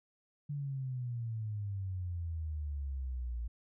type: exponential sweep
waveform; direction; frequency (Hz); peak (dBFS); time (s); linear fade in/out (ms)
sine; down; 146.83 to 56.9; -35; 0.49-3.48; 10
effects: none